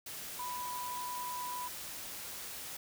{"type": "tone in noise", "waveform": "sine", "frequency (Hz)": 987.8, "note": "B5", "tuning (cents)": 0, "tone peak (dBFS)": -38, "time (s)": [0.39, 1.68], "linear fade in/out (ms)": 5, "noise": "white", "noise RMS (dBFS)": -44, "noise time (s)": [0.06, 2.77], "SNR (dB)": 3, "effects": []}